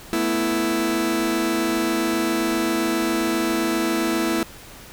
sawtooth chord, A suspended second, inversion none, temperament just, 220 / 247.5 / 330 Hz, A3 / B3 / E4, 0 / +4 / +2 cents, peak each -23 / -23 / -17 dBFS, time 0.13-4.43 s, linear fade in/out 0 ms, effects pink hiss -42 dBFS RMS until 4.92 s

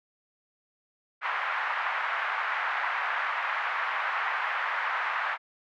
white band-pass noise, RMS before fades -30 dBFS, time 1.21-5.38 s, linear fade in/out 50 ms, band 840 to 1900 Hz, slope 24 dB/octave, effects none

